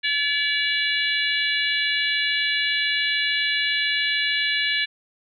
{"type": "harmonic tone", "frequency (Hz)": 573, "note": "D5", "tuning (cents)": -43, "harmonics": [3, 4, 5, 6, 7], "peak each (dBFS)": [-25, -26, -27, -28, -28], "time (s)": [0.03, 4.86], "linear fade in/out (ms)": 20, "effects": []}